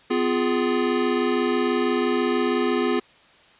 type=chord; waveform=square; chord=F diminished; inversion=second; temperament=equal with one note detuned; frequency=252.9 / 349.2 / 415.3 Hz; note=Cb4 / F4 / Ab4; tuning=+41 / 0 / 0 cents; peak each=-25 dBFS; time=0.1-3 s; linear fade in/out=10 ms; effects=white hiss -53 dBFS RMS until 3.59 s + resampled to 8000 Hz